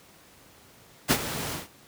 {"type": "noise with ADSR envelope", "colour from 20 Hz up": "pink", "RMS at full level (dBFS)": -19, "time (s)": [1.08, 1.68], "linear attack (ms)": 32, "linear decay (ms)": 61, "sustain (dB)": -13, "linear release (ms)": 150, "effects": ["pink hiss -54 dBFS RMS until 1.87 s", "high-pass 80 Hz 12 dB/octave"]}